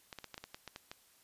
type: clicks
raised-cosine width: 0.2 ms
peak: -27 dBFS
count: 10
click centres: 0.128 / 0.187 / 0.243 / 0.343 / 0.379 / 0.44 / 0.545 / 0.677 / 0.761 / 0.915 s
effects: white hiss -66 dBFS RMS until 1.23 s + resampled to 32000 Hz